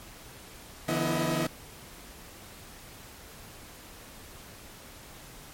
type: tone cluster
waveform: sawtooth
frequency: 147.6 / 169.6 / 246.2 / 328.8 / 632 Hz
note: D3 / E3 / B3 / E4 / D#5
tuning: +9 / +50 / -5 / -4 / +27 cents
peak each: -29 dBFS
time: 0.88-1.47 s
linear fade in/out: 5 ms
effects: pink hiss -48 dBFS RMS until 5.53 s + MP3 64 kbps